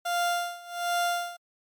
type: tone with tremolo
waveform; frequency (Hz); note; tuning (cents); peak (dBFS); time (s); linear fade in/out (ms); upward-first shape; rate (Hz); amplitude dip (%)
30% pulse; 698; F5; -1; -21; 0.05-1.37; 10; sine; 1.3; 90
effects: MP3 96 kbps